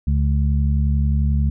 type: harmonic tone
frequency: 71.3 Hz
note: C#2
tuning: 49 cents sharp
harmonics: 1 / 2 / 3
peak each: -16 / -22 / -26 dBFS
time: 0.07-1.5 s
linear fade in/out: 5 ms
effects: none